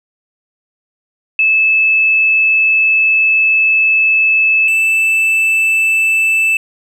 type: tone pair in turn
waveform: sine / triangle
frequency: 2613 / 2640 Hz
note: E7 / E7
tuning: -16 / +2 cents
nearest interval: unison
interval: 18 cents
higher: second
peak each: -8 dBFS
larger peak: neither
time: 1.39-4.68 / 4.68-6.57 s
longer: first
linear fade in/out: 2 ms
effects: none